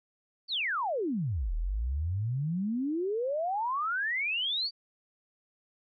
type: exponential two-way sweep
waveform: sine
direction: down then up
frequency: 4699 to 37.79 to 4699 Hz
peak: -28 dBFS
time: 0.48-4.71 s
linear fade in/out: 50 ms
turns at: 1.54 s
effects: none